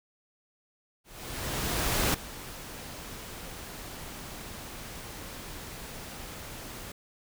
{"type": "noise with ADSR envelope", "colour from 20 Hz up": "pink", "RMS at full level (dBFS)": -26, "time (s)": [1.04, 6.92], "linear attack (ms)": 1100, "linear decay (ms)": 6, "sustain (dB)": -16, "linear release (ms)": 5, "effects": []}